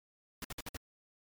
pink noise bursts, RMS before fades -41 dBFS, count 5, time 0.42-0.769 s, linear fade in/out 2 ms, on 25 ms, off 56 ms, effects MP3 96 kbps

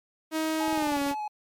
sawtooth tone with pitch glide, 316.3 to 281.8 Hz, D#4 to C#4, +29 to +29 cents, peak -22 dBFS, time 0.31-1.15 s, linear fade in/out 50 ms, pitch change -200 cents, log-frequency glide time 0.74-1 s
triangle tone with vibrato, 850 Hz, G#5, 40 cents sharp, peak -28 dBFS, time 0.6-1.28 s, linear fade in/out 5 ms, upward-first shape square, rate 4.2 Hz, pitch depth 13 cents each way
click train, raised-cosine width 2 ms, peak -29 dBFS, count 10, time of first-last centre 0.68-1.113 s, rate 20.8 Hz
effects MP3 96 kbps

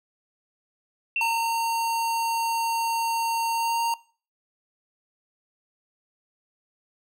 sine tone with exponential decay, 2700 Hz, E7, 41 cents sharp, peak -22 dBFS, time 1.16-1.95 s, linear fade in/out 2 ms, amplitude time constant 170 ms
square tone with pitch glide, 917 to 925.5 Hz, A#5 to A#5, -29 to -13 cents, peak -24 dBFS, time 1.21-3.94 s, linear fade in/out 2 ms, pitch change +16 cents, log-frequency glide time 3.53-3.79 s
effects noise-tail reverb RT60 0.4 s tail -21 dB re dry

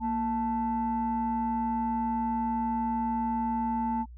sine tone pair together, 233.1 / 880 Hz, A#3 / A5, 0 / 0 cents, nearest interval octave + major seventh, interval 2300 cents, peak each -28 dBFS, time 0-4.06 s, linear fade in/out 50 ms, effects tanh soft clip ceiling -21 dBFS + added 60 Hz sine -43 dBFS peak until 4.17 s

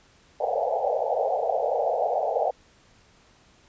white band-pass noise, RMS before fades -25 dBFS, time 0.4-2.51 s, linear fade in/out 10 ms, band 460 to 820 Hz, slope 96 dB/octave, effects pink hiss -58 dBFS RMS until 3.68 s + resampled to 16000 Hz

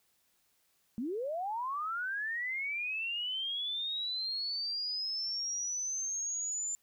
sine linear sweep, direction up, 210 to 7170 Hz, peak -33 dBFS, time 0.98-6.75 s, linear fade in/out 0 ms, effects white hiss -73 dBFS RMS until 6.82 s

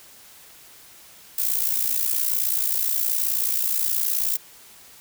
violet noise with amplitude modulation, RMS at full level -20 dBFS, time 1.38-4.37 s, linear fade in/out 5 ms, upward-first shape sine, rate 58.9 Hz, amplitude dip 70%, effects white hiss -48 dBFS RMS until 5 s

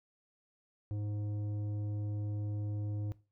sine tone with tanh clipping, 104.1 Hz, G#2, 5 cents sharp, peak -36 dBFS, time 0.91-3.12 s, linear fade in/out 0 ms, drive 10 dB, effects noise-tail reverb RT60 0.3 s tail -18 dB re dry

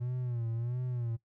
triangle tone with vibrato, 120.2 Hz, B2, 46 cents flat, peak -30 dBFS, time 0-1.17 s, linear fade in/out 20 ms, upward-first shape sine, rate 1.5 Hz, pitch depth 89 cents each way, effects noise-tail reverb RT60 0.1 s tail -17 dB re dry

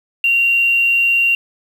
sine tone with quantisation, 2761 Hz, F7, 20 cents flat, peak -11 dBFS, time 0.24-1.35 s, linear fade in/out 2 ms, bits 6, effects none

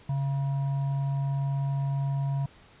sine tone with frequency modulation, 138.59 Hz, C#3, in tune, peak -25 dBFS, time 0.09-2.46 s, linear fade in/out 5 ms, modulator 823 Hz, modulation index 0.22, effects pink hiss -55 dBFS RMS until 2.8 s + resampled to 8000 Hz

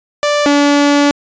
sawtooth tone pair in turn, 587.3 / 287.6 Hz, D5 / D4, 0 / -36 cents, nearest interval octave, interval 1236 cents, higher first, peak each -7 / -4 dBFS, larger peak second, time 0.23-0.46 / 0.46-1.11 s, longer second, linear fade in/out 0 ms, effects resampled to 16000 Hz

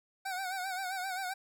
25% pulse tone with vibrato, 752 Hz, F#5, 28 cents sharp, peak -31 dBFS, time 0.25-1.34 s, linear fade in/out 10 ms, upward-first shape sine, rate 7.6 Hz, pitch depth 72 cents each way, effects none

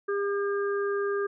harmonic tone, 402.2 Hz, G4, 44 cents sharp, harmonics 1 / 3 / 4, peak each -26 / -35 / -36 dBFS, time 0.08-1.27 s, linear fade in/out 10 ms, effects none

